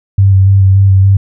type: tone with vibrato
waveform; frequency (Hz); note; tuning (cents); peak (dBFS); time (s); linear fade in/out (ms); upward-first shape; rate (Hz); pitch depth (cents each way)
sine; 96.9; G2; -20; -3; 0.18-1.17; 5; square; 3.5; 19
effects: none